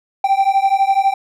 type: beating tone pair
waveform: triangle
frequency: 776 / 788 Hz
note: G5 / G5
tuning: -18 / +9 cents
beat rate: 12 Hz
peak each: -13 dBFS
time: 0.24-1.14 s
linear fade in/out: 5 ms
effects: none